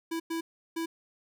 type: tone bursts at uneven times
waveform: square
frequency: 329.6 Hz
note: E4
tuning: in tune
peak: -31 dBFS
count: 3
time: 0.11-0.2 / 0.3-0.41 / 0.76-0.86 s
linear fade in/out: 10 ms
effects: none